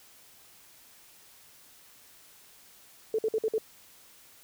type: tone bursts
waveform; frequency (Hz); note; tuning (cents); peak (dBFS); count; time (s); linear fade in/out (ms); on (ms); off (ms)
sine; 440; A4; 0; -24; 5; 3.14-3.582; 2; 46; 53
effects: white hiss -56 dBFS RMS until 4.43 s